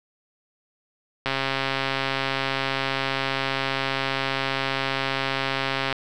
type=click train; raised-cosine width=0.3 ms; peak=-8 dBFS; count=631; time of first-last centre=1.26-5.927 s; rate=135 Hz; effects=none